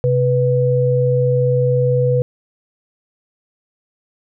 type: tone pair together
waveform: sine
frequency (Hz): 130.81 / 493.4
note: C3 / B4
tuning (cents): 0 / -2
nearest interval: octave + major seventh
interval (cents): 2298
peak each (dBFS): -15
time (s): 0.04-2.22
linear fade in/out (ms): 0
effects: none